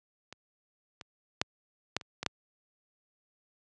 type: clicks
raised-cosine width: 0.2 ms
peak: -27 / -25 / -8 / -11 / -27 / -17 / -10 dBFS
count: 7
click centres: 0.326 / 1.012 / 1.415 / 1.966 / 2.012 / 2.23 / 2.263 s
effects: high-pass 80 Hz 12 dB/octave + resampled to 22050 Hz